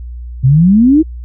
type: exponential sweep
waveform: sine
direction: up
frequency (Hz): 123.47 to 330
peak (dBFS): -4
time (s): 0.43-1.03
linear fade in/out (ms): 20
effects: added 60 Hz sine -23 dBFS peak until 1.24 s